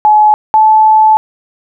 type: tone pair in turn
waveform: sine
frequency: 850 / 868.4 Hz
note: G#5 / A5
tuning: +40 / -23 cents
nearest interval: unison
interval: 37 cents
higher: second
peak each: -3 dBFS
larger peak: neither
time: 0.05-0.34 / 0.54-1.17 s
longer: second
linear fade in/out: 0 ms
effects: none